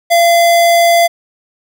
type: tone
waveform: square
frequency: 683 Hz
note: F5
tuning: 39 cents flat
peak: -7 dBFS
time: 0.1-1.08 s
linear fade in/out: 20 ms
effects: none